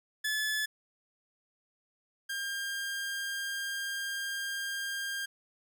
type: tone pair in turn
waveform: sawtooth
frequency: 1724 / 1603.9 Hz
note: A6 / G6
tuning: -36 / +39 cents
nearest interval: minor second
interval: 125 cents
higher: first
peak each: -26 / -30 dBFS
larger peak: first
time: 0.24-0.66 / 2.29-5.26 s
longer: second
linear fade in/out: 10 ms
effects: none